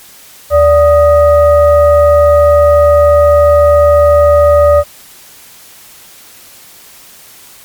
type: tone with frequency modulation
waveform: sine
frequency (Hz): 583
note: D5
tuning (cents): -13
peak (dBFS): -3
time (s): 0.5-4.84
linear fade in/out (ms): 50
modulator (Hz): 660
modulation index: 0.63
effects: white hiss -37 dBFS RMS until 7.64 s + MP3 96 kbps